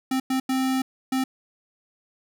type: tone bursts at uneven times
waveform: square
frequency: 262 Hz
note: C4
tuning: 2 cents sharp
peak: -22 dBFS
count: 4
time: 0.11-0.2 / 0.3-0.4 / 0.49-0.82 / 1.12-1.24 s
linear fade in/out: 5 ms
effects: none